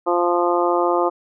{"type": "harmonic tone", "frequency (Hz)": 174.61, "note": "F3", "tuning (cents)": 0, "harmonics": [2, 3, 4, 5, 6, 7], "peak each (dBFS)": [-20, -22, -23, -24, -25, -25], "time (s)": [0.06, 1.1], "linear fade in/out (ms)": 20, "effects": []}